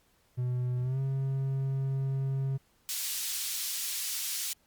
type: tone with pitch glide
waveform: triangle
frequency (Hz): 124.5 to 134.99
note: B2 to C#3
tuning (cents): +14 to -46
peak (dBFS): -26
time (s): 0.37-2.58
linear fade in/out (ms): 20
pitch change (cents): +140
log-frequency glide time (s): 0.82-0.99
type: high-pass noise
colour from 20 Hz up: pink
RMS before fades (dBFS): -34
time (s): 2.89-4.53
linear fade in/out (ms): 0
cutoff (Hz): 4200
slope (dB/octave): 12
effects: pink hiss -68 dBFS RMS until 4.66 s + Opus 48 kbps